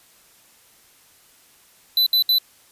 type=tone bursts; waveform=square; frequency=4000 Hz; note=B7; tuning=21 cents sharp; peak=-15 dBFS; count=3; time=1.97-2.384 s; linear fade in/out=2 ms; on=94 ms; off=66 ms; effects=white hiss -54 dBFS RMS until 2.71 s + resampled to 32000 Hz